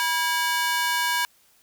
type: ring-modulated tone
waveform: sawtooth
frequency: 1300 Hz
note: E6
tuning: 24 cents flat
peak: -15 dBFS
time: 0-1.25 s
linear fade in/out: 0 ms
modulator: 330 Hz
effects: white hiss -60 dBFS RMS until 1.62 s